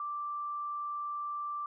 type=tone; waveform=sine; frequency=1174.7 Hz; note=D6; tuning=in tune; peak=-34 dBFS; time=0-1.66 s; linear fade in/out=2 ms; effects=none